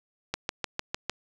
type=click train; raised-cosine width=0.2 ms; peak=-11 dBFS; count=6; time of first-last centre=0.34-1.096 s; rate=6.61 Hz; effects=none